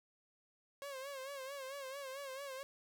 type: tone with vibrato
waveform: sawtooth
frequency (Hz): 544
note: C#5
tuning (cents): -33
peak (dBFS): -40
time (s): 0.82-2.63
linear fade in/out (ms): 0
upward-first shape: sine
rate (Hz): 4.5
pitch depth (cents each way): 80
effects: none